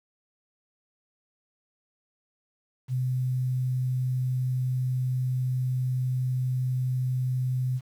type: tone with quantisation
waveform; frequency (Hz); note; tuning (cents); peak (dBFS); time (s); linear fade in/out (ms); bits
sine; 127.7; C3; -42; -24; 2.88-7.81; 50; 9
effects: none